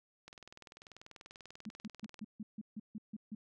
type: click train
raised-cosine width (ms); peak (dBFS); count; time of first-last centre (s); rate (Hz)
0.2; -34; 40; 0.28-2.192; 20.4
type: tone bursts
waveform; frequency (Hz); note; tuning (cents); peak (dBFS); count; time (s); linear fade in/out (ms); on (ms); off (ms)
sine; 213.8; A3; -49; -40; 10; 1.66-3.35; 5; 34; 150
effects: none